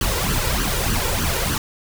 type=noise with flanger; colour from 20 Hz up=pink; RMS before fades=-21 dBFS; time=0.01-1.58 s; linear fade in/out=2 ms; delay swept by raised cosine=0.65 to 2.15 ms; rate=3.3 Hz; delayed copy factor=+0.7; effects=none

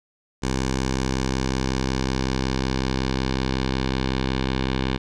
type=tone with low-pass filter sweep; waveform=10% pulse; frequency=65.41 Hz; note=C2; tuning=in tune; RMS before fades=-24 dBFS; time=0.42-4.98 s; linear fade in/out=20 ms; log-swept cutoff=6800 to 3700 Hz; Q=1.9; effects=none

